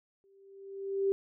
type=tone with exponential growth; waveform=sine; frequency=392 Hz; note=G4; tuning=in tune; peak=-23 dBFS; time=0.24-1.12 s; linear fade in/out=0 ms; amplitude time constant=190 ms; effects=none